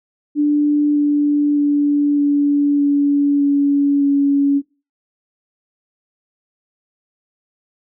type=tone with pitch steps; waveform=sine; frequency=294.3 / 292.1 / 289.9 / 287.7 / 285.6 / 283.5 / 281.3 Hz; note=D4 / D4 / D4 / D4 / D4 / C#4 / C#4; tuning=+4 / -9 / -22 / -36 / -48 / +39 / +26 cents; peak=-11 dBFS; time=0.35-4.62 s; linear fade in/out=50 ms; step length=610 ms; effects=noise-tail reverb RT60 0.3 s tail -19 dB re dry